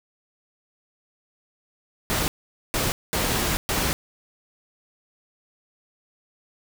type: noise bursts at uneven times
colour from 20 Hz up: pink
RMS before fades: -24 dBFS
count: 4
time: 2.1-2.28 / 2.74-2.92 / 3.13-3.57 / 3.69-3.93 s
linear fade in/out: 0 ms
effects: none